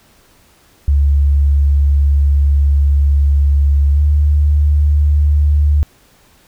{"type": "tone with pitch glide", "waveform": "sine", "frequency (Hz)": [70.9, 73.57], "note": ["C#2", "D2"], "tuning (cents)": [40, 4], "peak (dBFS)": -8, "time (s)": [0.88, 5.83], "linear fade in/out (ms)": 0, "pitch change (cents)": 64, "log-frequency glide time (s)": [3.93, 4], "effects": ["pink hiss -50 dBFS RMS until 6.47 s"]}